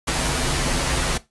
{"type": "noise with comb filter", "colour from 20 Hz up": "pink", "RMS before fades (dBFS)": -22, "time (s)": [0.07, 1.18], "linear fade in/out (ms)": 10, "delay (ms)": 10, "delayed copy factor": -0.8, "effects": ["noise-tail reverb RT60 0.2 s tail -17 dB re dry", "resampled to 24000 Hz"]}